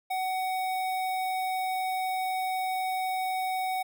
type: tone with notch filter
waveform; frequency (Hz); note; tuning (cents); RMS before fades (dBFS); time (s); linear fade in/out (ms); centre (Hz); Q
square; 749; F#5; +21; -30; 0.1-3.83; 10; 6300; 1.2
effects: none